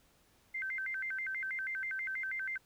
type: tone with vibrato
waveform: sine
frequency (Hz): 1800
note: A6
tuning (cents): +39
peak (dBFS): -35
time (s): 0.54-2.58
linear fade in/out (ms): 10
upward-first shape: square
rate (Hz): 6.2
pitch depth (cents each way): 260
effects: pink hiss -68 dBFS RMS until 2.65 s